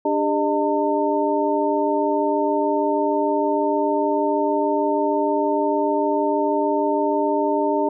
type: tone cluster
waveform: sine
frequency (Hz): 294.8 / 401.3 / 611 / 903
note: D4 / G4 / D#5 / A5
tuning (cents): +7 / +41 / -32 / +45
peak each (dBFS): -23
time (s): 0.05-7.89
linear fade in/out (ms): 5
effects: none